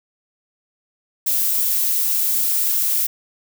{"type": "noise", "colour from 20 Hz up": "violet", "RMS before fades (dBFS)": -19, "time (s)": [1.26, 3.07], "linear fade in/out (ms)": 10, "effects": []}